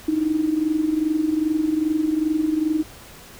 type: tone with amplitude modulation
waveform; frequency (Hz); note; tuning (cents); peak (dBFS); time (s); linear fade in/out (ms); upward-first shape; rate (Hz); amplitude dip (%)
sine; 311.3; D#4; +1; -15; 0.08-2.83; 5; sine; 22.5; 70
effects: pink hiss -43 dBFS RMS until 3.39 s